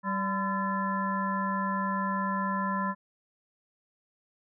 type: harmonic tone with a mistuned harmonic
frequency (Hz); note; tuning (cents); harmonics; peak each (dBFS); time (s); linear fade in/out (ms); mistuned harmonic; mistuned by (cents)
193.2; G3; -25; 1 / 3 / 5 / 7 / 9; -31 / -40 / -30 / -39 / -37; 0.03-2.95; 50; 5; +87
effects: none